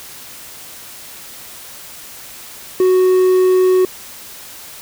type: tone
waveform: triangle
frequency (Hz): 370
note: F#4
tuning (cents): 0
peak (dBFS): -7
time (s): 2.8-3.85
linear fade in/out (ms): 2
effects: white hiss -35 dBFS RMS until 4.81 s